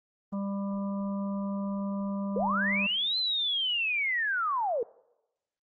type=harmonic tone; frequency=198.5 Hz; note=G3; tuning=22 cents sharp; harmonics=1 / 3 / 5 / 6; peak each=-30 / -40 / -44 / -46 dBFS; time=0.32-2.87 s; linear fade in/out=10 ms
type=linear two-way sweep; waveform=sine; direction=up then down; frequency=433 to 4119 to 433 Hz; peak=-26 dBFS; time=2.36-4.83 s; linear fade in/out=2 ms; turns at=3.18 s
effects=noise-tail reverb RT60 0.9 s tail -23 dB re dry + Opus 24 kbps